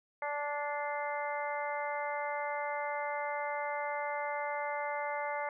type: harmonic tone with a mistuned harmonic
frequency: 291 Hz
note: D4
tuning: 16 cents flat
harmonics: 2 / 3 / 4 / 5 / 6 / 7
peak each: -38 / -37 / -43 / -45 / -46 / -41 dBFS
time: 0.22-5.49 s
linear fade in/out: 2 ms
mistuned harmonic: 7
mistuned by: +36 cents
effects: none